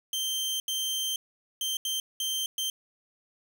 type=tone bursts at uneven times; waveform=sawtooth; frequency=3136 Hz; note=G7; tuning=in tune; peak=-25 dBFS; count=6; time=0.13-0.6 / 0.68-1.16 / 1.61-1.77 / 1.85-2 / 2.2-2.46 / 2.58-2.7 s; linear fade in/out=2 ms; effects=9-bit